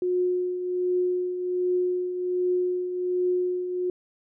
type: tone with tremolo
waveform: sine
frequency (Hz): 361.4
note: F#4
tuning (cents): -41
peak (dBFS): -20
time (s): 0.02-3.9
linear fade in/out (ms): 2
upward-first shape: triangle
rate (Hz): 1.3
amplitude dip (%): 60
effects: none